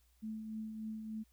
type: tone with tremolo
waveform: sine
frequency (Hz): 218.5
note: A3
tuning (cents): -12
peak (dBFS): -38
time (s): 0.22-1.24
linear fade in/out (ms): 20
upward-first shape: triangle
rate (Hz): 3.4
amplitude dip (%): 45
effects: added 60 Hz sine -68 dBFS peak until 1.32 s + white hiss -75 dBFS RMS until 1.32 s